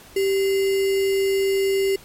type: tone with sample-and-hold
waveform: sine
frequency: 390 Hz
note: G4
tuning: 9 cents flat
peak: -17 dBFS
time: 0.16-1.96 s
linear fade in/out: 5 ms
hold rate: 2450 Hz
effects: pink hiss -46 dBFS RMS until 2.04 s + MP3 64 kbps